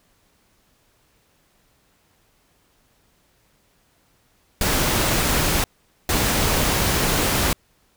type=noise bursts at uneven times; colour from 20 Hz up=pink; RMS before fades=-20 dBFS; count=2; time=4.61-5.64 / 6.09-7.53 s; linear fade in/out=2 ms; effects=pink hiss -62 dBFS RMS until 7.96 s